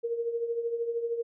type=tone with tremolo; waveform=sine; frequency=466.6 Hz; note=A#4; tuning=2 cents sharp; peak=-25 dBFS; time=0.03-1.23 s; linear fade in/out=20 ms; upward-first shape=triangle; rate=13 Hz; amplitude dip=70%; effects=none

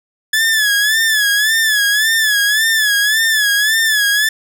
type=tone with vibrato; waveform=sawtooth; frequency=1720 Hz; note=A6; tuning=40 cents flat; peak=-8 dBFS; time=0.33-4.29 s; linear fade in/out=5 ms; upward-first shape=sine; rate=1.8 Hz; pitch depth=86 cents each way; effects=none

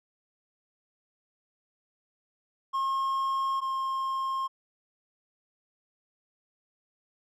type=tone pair in turn; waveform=triangle; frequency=1076 / 1066.7 Hz; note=C6 / C6; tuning=+48 / +33 cents; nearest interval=unison; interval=15 cents; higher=first; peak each=-24 / -26 dBFS; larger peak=first; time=2.73-3.61 / 3.61-4.48 s; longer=first; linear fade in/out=20 ms; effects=none

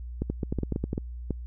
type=clicks; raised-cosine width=3 ms; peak=-15 dBFS; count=12; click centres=0.22 / 0.3 / 0.432 / 0.525 / 0.587 / 0.633 / 0.723 / 0.761 / 0.84 / 0.931 / 0.979 / 1.307 s; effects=added 60 Hz sine -35 dBFS peak until 1.46 s

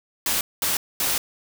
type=noise bursts at uneven times; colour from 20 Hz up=white; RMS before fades=-23 dBFS; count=3; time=0.26-0.41 / 0.62-0.77 / 1-1.18 s; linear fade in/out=2 ms; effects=none

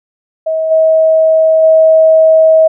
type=tone with level steps; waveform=sine; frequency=639 Hz; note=D#5; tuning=46 cents sharp; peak=-11 / -5 / -3 dBFS; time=0.46-2.68 s; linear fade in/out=10 ms; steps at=0.7 / 1.62 s; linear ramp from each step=20 ms; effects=none

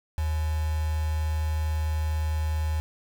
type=tone with quantisation; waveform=sine; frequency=77.78 Hz; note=D#2; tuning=in tune; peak=-24 dBFS; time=0.18-2.8 s; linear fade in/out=0 ms; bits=6; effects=none

